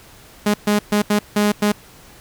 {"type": "tone bursts at uneven times", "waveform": "sawtooth", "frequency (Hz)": 207.7, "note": "G#3", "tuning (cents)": 0, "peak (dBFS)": -10, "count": 6, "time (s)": [[0.46, 0.54], [0.67, 0.79], [0.92, 1.02], [1.1, 1.19], [1.36, 1.52], [1.62, 1.72]], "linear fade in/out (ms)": 5, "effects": ["pink hiss -45 dBFS RMS until 2.2 s"]}